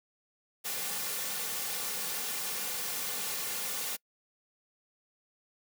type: noise with comb filter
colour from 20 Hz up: white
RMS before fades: -35 dBFS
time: 0.64-3.97 s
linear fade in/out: 20 ms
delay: 3.1 ms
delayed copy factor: -0.65
effects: noise-tail reverb RT60 0.1 s tail -26 dB re dry + high-pass 200 Hz 12 dB/octave